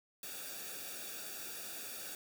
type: noise with comb filter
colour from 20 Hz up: white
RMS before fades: -45 dBFS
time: 0.23-2.15 s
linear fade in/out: 2 ms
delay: 0.97 ms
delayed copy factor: -0.8
effects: none